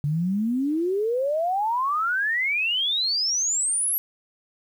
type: exponential sweep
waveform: sine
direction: up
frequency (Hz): 141.2 to 11840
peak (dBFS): -21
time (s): 0.04-3.98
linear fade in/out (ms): 0
effects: 9-bit